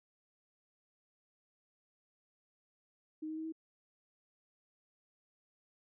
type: tone with pitch steps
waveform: sine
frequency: 311.1 / 314.5 / 318 / 321.5 Hz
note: D#4 / D#4 / D#4 / E4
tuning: 0 / +19 / +38 / -43 cents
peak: -38 dBFS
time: 3.22-3.524 s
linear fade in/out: 10 ms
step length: 76 ms
effects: none